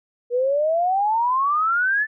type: exponential sweep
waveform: sine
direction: up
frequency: 475.1 to 1773 Hz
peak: -17 dBFS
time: 0.3-2.07 s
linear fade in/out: 50 ms
effects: none